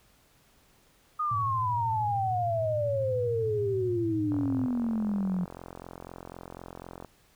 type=exponential sweep; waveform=sine; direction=down; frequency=1244.5 to 176.6 Hz; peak=-26 dBFS; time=1.19-5.45 s; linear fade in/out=10 ms
type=tone with vibrato; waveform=sine; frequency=110.4 Hz; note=A2; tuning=6 cents sharp; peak=-32 dBFS; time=1.31-4.66 s; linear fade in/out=5 ms; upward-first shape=square; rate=13 Hz; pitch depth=120 cents each way
type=click train; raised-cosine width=1 ms; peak=-27 dBFS; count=121; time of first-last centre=4.32-7.047 s; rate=44 Hz
effects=pink hiss -63 dBFS RMS until 7.35 s